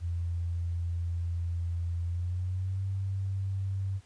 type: tone with pitch glide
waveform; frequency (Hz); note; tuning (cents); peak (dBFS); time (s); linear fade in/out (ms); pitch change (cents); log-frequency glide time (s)
sine; 85.6 to 96.64; F2 to G2; -34 to -24; -29; 0-4.01; 50; +210; 2.05-2.84
effects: pink hiss -62 dBFS RMS until 4.05 s + resampled to 22050 Hz